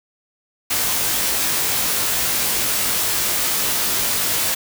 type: noise with comb filter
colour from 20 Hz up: white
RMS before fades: -20 dBFS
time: 0.7-4.55 s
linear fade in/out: 10 ms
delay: 19 ms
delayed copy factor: +0.75
effects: none